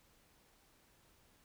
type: silence
effects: pink hiss -69 dBFS RMS until 1.44 s